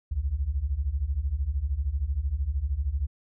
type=beating tone pair; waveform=sine; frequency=61.74 / 74.74 Hz; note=B1 / D2; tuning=0 / +31 cents; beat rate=13 Hz; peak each=-29 / -27 dBFS; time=0.11-3.07 s; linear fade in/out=10 ms; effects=none